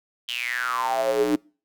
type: tone with high-pass filter sweep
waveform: square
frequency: 60.8 Hz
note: B1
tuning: 26 cents flat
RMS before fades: -24 dBFS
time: 0.28-1.36 s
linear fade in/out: 10 ms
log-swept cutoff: 3200 to 300 Hz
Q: 10
effects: noise-tail reverb RT60 0.4 s tail -26 dB re dry